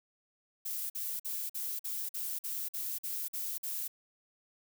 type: noise bursts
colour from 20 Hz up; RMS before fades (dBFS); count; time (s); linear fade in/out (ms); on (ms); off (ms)
violet; -37; 11; 0.65-3.88; 10; 250; 48
effects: none

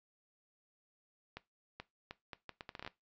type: accelerating click train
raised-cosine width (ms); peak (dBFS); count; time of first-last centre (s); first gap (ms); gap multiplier
0.3; -28; 13; 1.37-2.876; 430; 0.72
effects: noise-tail reverb RT60 0.2 s tail -18 dB re dry + resampled to 16000 Hz

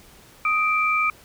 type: tone pair together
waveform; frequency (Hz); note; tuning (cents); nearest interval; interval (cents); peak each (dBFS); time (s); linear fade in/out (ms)
sine; 1250.1 / 2349; D#6 / D7; +8 / 0; major seventh; 1092; -21; 0.45-1.1; 2
effects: pink hiss -50 dBFS RMS until 1.24 s

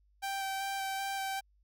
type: tone with vibrato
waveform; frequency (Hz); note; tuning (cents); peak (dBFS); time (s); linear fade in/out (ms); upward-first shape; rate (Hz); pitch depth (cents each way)
sawtooth; 780; G5; -9; -30; 0.22-1.41; 20; square; 2.6; 10
effects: added 50 Hz sine -65 dBFS peak until 1.63 s

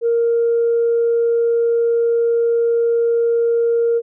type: tone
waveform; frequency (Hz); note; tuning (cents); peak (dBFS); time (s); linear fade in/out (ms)
sine; 466.2; A#4; 0; -12; 0.01-4.02; 50
effects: tanh soft clip ceiling -9 dBFS

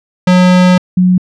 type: tone pair in turn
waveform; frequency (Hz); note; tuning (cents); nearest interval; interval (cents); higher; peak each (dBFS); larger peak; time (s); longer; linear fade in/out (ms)
square / sine; 181.6 / 182.29; F#3 / F#3; -32 / -26; unison; 6; second; -5; neither; 0.27-0.78 / 0.97-1.18; first; 5
effects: low-pass 5000 Hz 12 dB/octave

